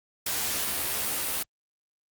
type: noise with comb filter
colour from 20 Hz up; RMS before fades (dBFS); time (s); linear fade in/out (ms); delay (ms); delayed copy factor
white; -29; 0.26-1.43; 5; 14; +0.75
effects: Opus 48 kbps